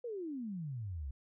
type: exponential sweep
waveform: sine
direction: down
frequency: 500 to 63.3 Hz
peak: -38 dBFS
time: 0.04-1.11 s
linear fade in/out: 5 ms
effects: none